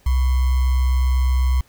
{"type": "tone with sample-and-hold", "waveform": "sine", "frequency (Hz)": 64, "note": "C2", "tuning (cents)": -38, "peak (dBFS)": -14, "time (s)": [0.06, 1.61], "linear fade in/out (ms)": 5, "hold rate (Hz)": 1050, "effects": ["pink hiss -56 dBFS RMS until 1.68 s"]}